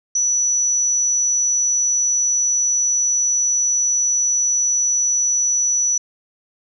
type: tone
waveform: sine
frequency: 5920 Hz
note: F#8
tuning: in tune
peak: -15 dBFS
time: 0.15-5.98 s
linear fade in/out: 5 ms
effects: none